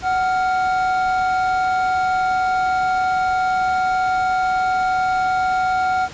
triangle tone pair together, 744.3 / 1396.9 Hz, F#5 / F6, +10 / 0 cents, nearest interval major seventh, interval 1090 cents, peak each -15 / -22 dBFS, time 0.02-6.09 s, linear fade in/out 50 ms, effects pink hiss -37 dBFS RMS until 6.13 s + resampled to 16000 Hz

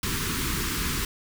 pink band-stop noise, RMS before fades -28 dBFS, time 0.03-1.05 s, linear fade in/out 2 ms, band 420 to 1000 Hz, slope 48 dB/octave, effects none

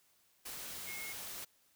sine tone in noise, 2162 Hz, C#7, 44 cents flat, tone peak -44 dBFS, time 0.87-1.13 s, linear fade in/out 10 ms, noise white, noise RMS -45 dBFS, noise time 0.45-1.45 s, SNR -2 dB, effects white hiss -71 dBFS RMS until 1.75 s

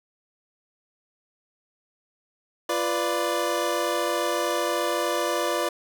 25% pulse chord, B diminished, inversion second, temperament equal with one note detuned, 345.4 / 493.9 / 587.3 Hz, F4 / B4 / D5, -19 / 0 / 0 cents, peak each -25 / -25 / -23 dBFS, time 2.69-5.69 s, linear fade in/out 5 ms, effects none

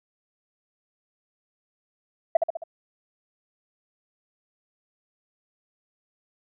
sine tone with echo, 659.3 Hz, E5, in tune, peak -12 dBFS, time 2.35-2.37 s, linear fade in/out 5 ms, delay 67 ms, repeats 4, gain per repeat -5 dB, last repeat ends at 2.638 s, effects tanh soft clip ceiling -9 dBFS

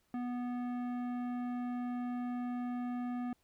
sine tone with tanh clipping, 245.4 Hz, B3, 11 cents flat, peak -37 dBFS, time 0.14-3.33 s, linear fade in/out 2 ms, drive 14 dB, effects pink hiss -75 dBFS RMS until 3.43 s

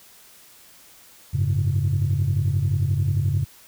sine chord, F# suspended second, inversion none, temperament equal, 92.5 / 103.83 / 138.59 Hz, F#2 / G#2 / C#3, 0 / 0 / 0 cents, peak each -22 dBFS, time 1.33-3.45 s, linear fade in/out 20 ms, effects tanh soft clip ceiling -13 dBFS + white hiss -50 dBFS RMS until 3.67 s

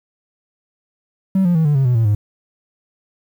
triangle tone with pitch steps, 191.2 / 175.33 / 160.78 / 147.44 / 135.2 / 123.98 / 113.69 / 104.25 Hz, G3 / F3 / E3 / D3 / C#3 / B2 / A#2 / G#2, -43 / +7 / -43 / +7 / -43 / +7 / -43 / +7 cents, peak -9 dBFS, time 1.35-2.15 s, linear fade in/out 5 ms, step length 100 ms, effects tanh soft clip ceiling -6 dBFS + 8-bit

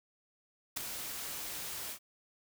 white noise with ADSR envelope, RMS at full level -32 dBFS, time 0.76-1.99 s, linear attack 14 ms, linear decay 3 ms, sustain -9 dB, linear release 78 ms, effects none

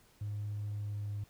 triangle tone with pitch glide, 103.83 to 102.76 Hz, G#2 to G#2, 0 to -18 cents, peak -32 dBFS, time 0.21-1.24 s, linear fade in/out 5 ms, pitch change -18 cents, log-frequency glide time 0.67-1.13 s, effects tanh soft clip ceiling -32 dBFS + pink hiss -65 dBFS RMS until 1.29 s

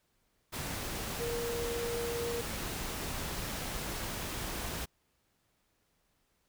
sine tone in noise, 471.3 Hz, A#4, 19 cents sharp, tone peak -34 dBFS, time 1.19-2.42 s, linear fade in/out 20 ms, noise pink, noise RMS -38 dBFS, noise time 0.52-4.86 s, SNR +1 dB, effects pink hiss -75 dBFS RMS until 6.48 s

